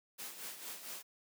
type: noise with tremolo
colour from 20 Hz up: white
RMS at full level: -44 dBFS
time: 0.18-1.03 s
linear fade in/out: 20 ms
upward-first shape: sine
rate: 4.4 Hz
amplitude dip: 60%
effects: high-pass 200 Hz 12 dB/octave